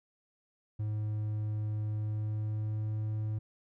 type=tone with pitch glide; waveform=triangle; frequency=106.6 to 107.78 Hz; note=G#2 to A2; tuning=+46 to -35 cents; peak=-29 dBFS; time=0.79-3.39 s; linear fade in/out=10 ms; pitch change=+19 cents; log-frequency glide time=1.9-3.04 s; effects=none